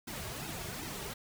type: noise with flanger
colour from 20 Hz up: pink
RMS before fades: -41 dBFS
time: 0.07-1.14 s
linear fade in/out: 10 ms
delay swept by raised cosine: 1.7 to 4 ms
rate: 2.6 Hz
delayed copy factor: -0.9
effects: none